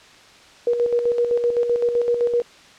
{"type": "tone with tremolo", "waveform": "sine", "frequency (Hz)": 478.2, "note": "A#4", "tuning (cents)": 44, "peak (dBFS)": -15, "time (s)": [0.67, 2.42], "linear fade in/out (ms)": 2, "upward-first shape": "square", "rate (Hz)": 7.8, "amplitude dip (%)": 50, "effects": ["white hiss -47 dBFS RMS until 2.78 s", "low-pass 5000 Hz 12 dB/octave"]}